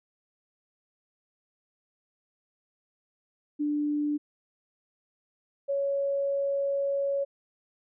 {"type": "tone pair in turn", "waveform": "sine", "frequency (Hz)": [295.2, 557.3], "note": ["D4", "C#5"], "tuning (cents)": [9, 9], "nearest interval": "major seventh", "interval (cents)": 1100, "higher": "second", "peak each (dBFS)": -25, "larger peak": "neither", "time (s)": [[3.59, 4.18], [5.68, 7.25]], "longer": "second", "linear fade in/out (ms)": 20, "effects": []}